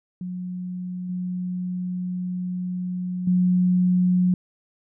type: tone with level steps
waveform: sine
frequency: 181 Hz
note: F#3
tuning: 38 cents flat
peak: -28 / -25 / -16 dBFS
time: 0.21-4.34 s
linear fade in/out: 2 ms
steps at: 1.09 / 3.27 s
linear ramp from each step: 5 ms
effects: none